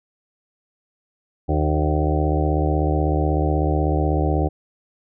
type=harmonic tone with a mistuned harmonic; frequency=76.2 Hz; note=D#2; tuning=36 cents flat; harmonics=1 / 2 / 4 / 5 / 6 / 7 / 8 / 9 / 10; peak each=-20 / -24 / -25 / -27 / -31 / -30 / -33 / -32 / -28 dBFS; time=1.48-4.49 s; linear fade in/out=20 ms; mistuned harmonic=8; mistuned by=-24 cents; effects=none